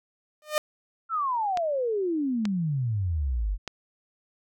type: tone with exponential growth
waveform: sawtooth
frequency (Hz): 607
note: D#5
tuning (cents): -43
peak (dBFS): -15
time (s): 0.42-0.58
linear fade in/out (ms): 1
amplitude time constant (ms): 34
type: exponential sweep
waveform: sine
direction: down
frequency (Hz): 1379 to 44.63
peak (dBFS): -24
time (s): 1.09-3.58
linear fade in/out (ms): 50
type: clicks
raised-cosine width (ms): 0.2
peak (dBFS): -15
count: 3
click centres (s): 1.573 / 2.454 / 3.677
effects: none